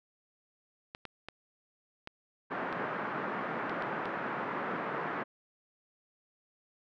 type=clicks; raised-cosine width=0.3 ms; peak=-25 dBFS; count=8; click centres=0.949 / 1.053 / 1.286 / 2.074 / 2.727 / 3.696 / 3.823 / 4.056 s
type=band-pass noise; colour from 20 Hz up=white; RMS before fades=-36 dBFS; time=2.5-5.24 s; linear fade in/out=20 ms; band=150 to 1600 Hz; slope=24 dB/octave
effects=none